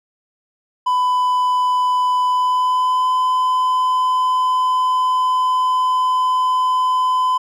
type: tone with pitch glide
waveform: triangle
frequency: 1000 to 1014.5 Hz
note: B5 to B5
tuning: +21 to +46 cents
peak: -12 dBFS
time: 0.86-7.38 s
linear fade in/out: 10 ms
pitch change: +25 cents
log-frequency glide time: 2.28-3.09 s
effects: none